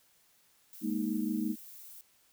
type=noise; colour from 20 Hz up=violet; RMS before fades=-50 dBFS; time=0.73-2.01 s; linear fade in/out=0 ms
type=chord; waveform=sine; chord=Ab suspended second; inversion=none; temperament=just; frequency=207.7 / 233.6 / 311.5 Hz; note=Ab3 / Bb3 / Eb4; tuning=0 / +4 / +2 cents; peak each=-34 dBFS; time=0.81-1.56 s; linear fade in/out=50 ms
effects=white hiss -67 dBFS RMS until 2.32 s